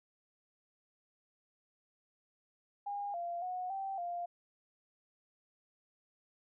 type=tone with pitch steps; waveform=sine; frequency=811 / 691 / 731 / 778 / 698 Hz; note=G#5 / F5 / F#5 / G5 / F5; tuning=-41 / -19 / -21 / -13 / -1 cents; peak=-36 dBFS; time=2.86-4.26 s; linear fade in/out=10 ms; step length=280 ms; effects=none